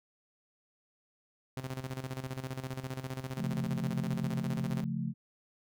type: tone with tremolo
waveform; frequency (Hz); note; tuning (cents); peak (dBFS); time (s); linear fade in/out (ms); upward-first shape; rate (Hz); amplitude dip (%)
sawtooth; 130.7; C3; -1; -31; 1.57-4.84; 0; square; 15; 70
type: chord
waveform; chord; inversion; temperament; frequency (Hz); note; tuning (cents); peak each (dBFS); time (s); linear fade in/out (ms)
sine; Db augmented; none; equal; 138.59 / 174.61 / 220; Db3 / F3 / A3; 0 / 0 / 0; -36; 3.36-5.14; 50
effects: none